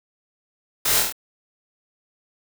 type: noise with echo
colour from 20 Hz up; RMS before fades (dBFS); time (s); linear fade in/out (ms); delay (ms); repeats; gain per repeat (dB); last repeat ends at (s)
white; -22; 0.85-1; 5; 25; 5; -2; 1.125
effects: none